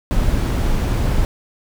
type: noise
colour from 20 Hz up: brown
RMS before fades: -17 dBFS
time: 0.11-1.25 s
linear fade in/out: 0 ms
effects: none